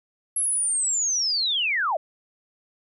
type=linear sweep; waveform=sine; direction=down; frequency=11175 to 570 Hz; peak=-21 dBFS; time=0.36-1.97 s; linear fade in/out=5 ms; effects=none